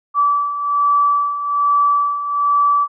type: beating tone pair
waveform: sine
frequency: 1154 / 1155.2 Hz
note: D6 / D6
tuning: -31 / -29 cents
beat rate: 1.2 Hz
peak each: -20 / -14 dBFS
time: 0.14-2.88 s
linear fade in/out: 50 ms
effects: none